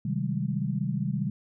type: chord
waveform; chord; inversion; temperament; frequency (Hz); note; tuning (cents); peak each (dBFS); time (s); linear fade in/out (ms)
sine; Ab major seventh; first; equal with one note detuned; 130.81 / 155.56 / 192.3 / 207.7; C3 / Eb3 / G3 / Ab3; 0 / 0 / -33 / 0; -31 / -31 / -31 / -34; 0.05-1.3; 5
effects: none